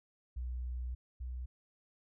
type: tone pair in turn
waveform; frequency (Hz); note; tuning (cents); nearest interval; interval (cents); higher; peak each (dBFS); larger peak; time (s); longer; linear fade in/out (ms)
sine; 61.74 / 62.35; B1 / B1; 0 / +17; unison; 17; second; -36 / -38; first; 0.36-0.95 / 1.2-1.46; first; 10
effects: none